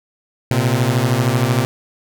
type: beating tone pair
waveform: sawtooth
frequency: 116.54 / 129.54 Hz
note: A#2 / C3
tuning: 0 / -17 cents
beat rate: 13 Hz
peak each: -13 dBFS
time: 0.51-1.65 s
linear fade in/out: 0 ms
effects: none